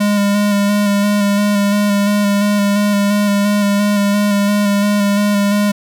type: tone with vibrato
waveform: square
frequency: 203.9 Hz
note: G#3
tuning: 32 cents flat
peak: -12 dBFS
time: 0-5.72 s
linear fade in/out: 10 ms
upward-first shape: square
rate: 2.9 Hz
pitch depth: 17 cents each way
effects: none